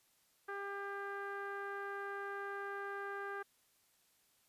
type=tone with low-pass filter; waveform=sawtooth; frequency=399 Hz; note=G4; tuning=31 cents sharp; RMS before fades=-43 dBFS; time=0.48-3.43 s; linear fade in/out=10 ms; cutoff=1500 Hz; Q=5.1; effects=white hiss -73 dBFS RMS until 4.48 s + resampled to 32000 Hz